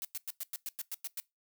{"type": "noise bursts", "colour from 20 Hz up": "blue", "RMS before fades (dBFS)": -38, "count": 10, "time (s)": [0.02, 1.2], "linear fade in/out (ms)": 0, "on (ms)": 28, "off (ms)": 100, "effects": ["noise-tail reverb RT60 0.2 s tail -22 dB re dry"]}